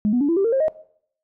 sine tone with pitch steps, 210 / 245.4 / 286.9 / 335.3 / 391.9 / 458 / 535.3 / 625.7 Hz, G#3 / B3 / D4 / E4 / G4 / A#4 / C5 / D#5, +19 / -11 / -40 / +30 / 0 / -31 / +39 / +10 cents, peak -15 dBFS, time 0.05-0.682 s, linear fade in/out 0 ms, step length 79 ms, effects noise-tail reverb RT60 0.6 s tail -19 dB re dry + tanh soft clip ceiling -11 dBFS

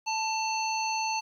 harmonic tone with a mistuned harmonic, 880 Hz, A5, in tune, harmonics 1 / 3 / 5 / 7, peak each -29 / -34 / -36 / -37 dBFS, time 0.06-1.21 s, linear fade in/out 20 ms, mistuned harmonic 3, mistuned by +28 cents, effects 10-bit

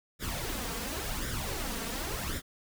pink noise with flanger, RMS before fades -35 dBFS, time 0.19-2.42 s, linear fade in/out 50 ms, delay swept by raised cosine 0.55 to 4.45 ms, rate 0.92 Hz, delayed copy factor +0.65, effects none

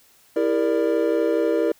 triangle chord, E half-diminished seventh, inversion none, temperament equal with one note detuned, 329.6 / 401.9 / 466.2 / 587.3 Hz, E4 / G4 / Bb4 / D5, 0 / +43 / 0 / 0 cents, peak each -21 / -24 / -20 / -23 dBFS, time 0.36-1.72 s, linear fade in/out 5 ms, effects white hiss -56 dBFS RMS until 1.79 s

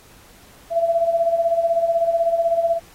sine tone with tremolo, 671 Hz, E5, 31 cents sharp, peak -13 dBFS, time 0.7-2.8 s, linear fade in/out 50 ms, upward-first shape sine, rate 16 Hz, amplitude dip 65%, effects pink hiss -49 dBFS RMS until 2.94 s + AAC 48 kbps

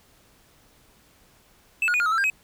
triangle tone with pitch steps, 2629 / 1442 / 2464 / 1414 / 1276 / 1337 / 1596 / 2541 Hz, E7 / F#6 / D#7 / F6 / D#6 / E6 / G6 / D#7, -5 / -45 / -17 / +21 / +43 / +24 / +31 / +36 cents, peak -18 dBFS, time 1.82-2.3 s, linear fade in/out 2 ms, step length 60 ms, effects pink hiss -58 dBFS RMS until 2.43 s

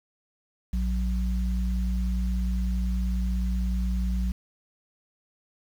sine tone pair together, 58.43 / 185.5 Hz, A#1 / F#3, +5 / +5 cents, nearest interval octave + minor sixth, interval 2000 cents, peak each -24 / -31 dBFS, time 0.73-4.32 s, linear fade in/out 5 ms, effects 8-bit

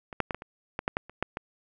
clicks, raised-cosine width 0.5 ms, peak -24 / -9 / -15 / -20 / -25 / -15 / -11 / -11 / -30 / -11 / -17 dBFS, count 11, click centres 0.128 / 0.203 / 0.308 / 0.346 / 0.421 / 0.791 / 0.879 / 0.969 / 1.096 / 1.226 / 1.371 s, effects none

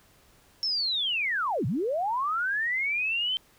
sine linear two-way sweep, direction down then up, 5430 to 100 to 3123 Hz, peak -25 dBFS, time 0.63-3.37 s, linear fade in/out 0 ms, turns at 1.66 s, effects pink hiss -60 dBFS RMS until 3.58 s

